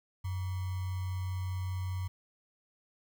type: tone with sample-and-hold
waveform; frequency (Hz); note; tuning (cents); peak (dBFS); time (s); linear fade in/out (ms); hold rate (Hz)
sine; 92.5; F#2; 0; -32; 0.24-2.08; 10; 1050
effects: none